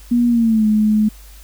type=tone with pitch glide; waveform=sine; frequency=240 to 213.8 Hz; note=B3 to A3; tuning=-49 to -49 cents; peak=-11 dBFS; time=0.11-1.09 s; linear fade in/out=10 ms; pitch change=-200 cents; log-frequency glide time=0.28-0.66 s; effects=added 50 Hz sine -38 dBFS peak until 1.43 s + white hiss -46 dBFS RMS until 1.43 s